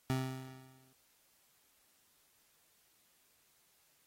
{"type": "tone with exponential decay", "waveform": "25% pulse", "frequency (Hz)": 130.81, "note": "C3", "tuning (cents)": 0, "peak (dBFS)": -26, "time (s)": [0.1, 0.93], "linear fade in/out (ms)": 0, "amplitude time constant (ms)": 180, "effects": ["white hiss -71 dBFS RMS until 4.06 s", "AAC 48 kbps"]}